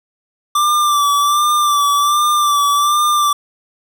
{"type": "tone with vibrato", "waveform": "square", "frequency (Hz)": 1174, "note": "D6", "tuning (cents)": -1, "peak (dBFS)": -12, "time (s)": [0.55, 3.33], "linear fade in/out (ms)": 5, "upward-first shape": "sine", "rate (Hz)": 1.3, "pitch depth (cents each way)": 40, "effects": []}